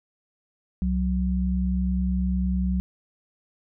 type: tone pair together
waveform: sine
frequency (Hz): 65.37 / 185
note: C2 / F#3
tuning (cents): -1 / 0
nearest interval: octave + tritone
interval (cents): 1801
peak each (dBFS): -24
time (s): 0.82-2.8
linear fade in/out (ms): 0
effects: none